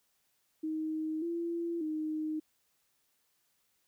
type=tone with pitch steps; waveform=sine; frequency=313.8 / 338.9 / 310.3 Hz; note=D#4 / E4 / D#4; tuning=+15 / +48 / -5 cents; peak=-32 dBFS; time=0.63-2.4 s; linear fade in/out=10 ms; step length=590 ms; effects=white hiss -75 dBFS RMS until 3.87 s